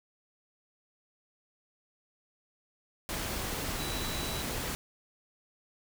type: tone in noise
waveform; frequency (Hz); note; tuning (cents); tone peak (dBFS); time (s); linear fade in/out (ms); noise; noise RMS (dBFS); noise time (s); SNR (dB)
sine; 3934; B7; -7; -41; 3.79-4.42; 0; pink; -35; 3.09-4.75; -9
effects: none